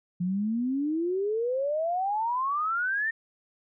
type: exponential sweep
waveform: sine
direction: up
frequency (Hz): 173.3 to 1838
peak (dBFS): -25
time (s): 0.2-3.11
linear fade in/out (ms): 10
effects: none